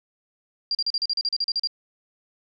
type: tone bursts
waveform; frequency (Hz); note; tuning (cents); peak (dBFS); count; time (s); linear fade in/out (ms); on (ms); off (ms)
sine; 4763; D8; +24; -21; 13; 0.71-1.673; 2; 39; 38
effects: none